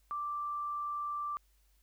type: tone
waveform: sine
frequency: 1174.7 Hz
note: D6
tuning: in tune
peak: -34 dBFS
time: 0.11-1.37 s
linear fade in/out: 0 ms
effects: added 50 Hz sine -66 dBFS peak until 1.82 s + white hiss -74 dBFS RMS until 1.82 s